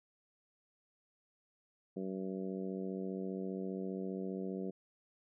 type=harmonic tone; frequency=95 Hz; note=F#2; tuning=46 cents sharp; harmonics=2 / 3 / 4 / 5 / 6 / 7; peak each=-40 / -45 / -43 / -46 / -53 / -53 dBFS; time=1.96-4.71 s; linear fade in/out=10 ms; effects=none